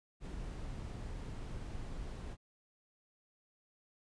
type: noise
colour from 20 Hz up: brown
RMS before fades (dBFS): -43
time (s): 0.2-2.37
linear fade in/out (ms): 50
effects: resampled to 22050 Hz